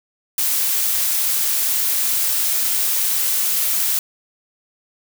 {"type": "noise", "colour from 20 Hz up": "blue", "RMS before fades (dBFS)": -19, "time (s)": [0.38, 3.99], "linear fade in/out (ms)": 2, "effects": []}